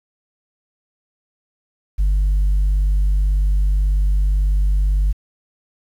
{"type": "tone", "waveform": "sine", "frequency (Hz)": 49.07, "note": "G1", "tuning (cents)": 2, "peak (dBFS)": -11, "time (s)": [1.98, 5.13], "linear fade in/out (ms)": 20, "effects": ["tanh soft clip ceiling -12 dBFS", "8-bit"]}